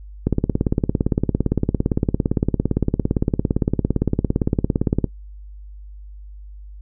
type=click train; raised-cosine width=3 ms; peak=-4 dBFS; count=85; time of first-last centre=0.27-5.043 s; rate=17.6 Hz; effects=noise-tail reverb RT60 0.1 s tail -20 dB re dry + added 50 Hz sine -35 dBFS peak until 6.81 s